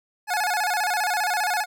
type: tone with vibrato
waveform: 25% pulse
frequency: 784 Hz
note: G5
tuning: in tune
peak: -18 dBFS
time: 0.27-1.66 s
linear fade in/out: 50 ms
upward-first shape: square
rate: 15 Hz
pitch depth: 140 cents each way
effects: none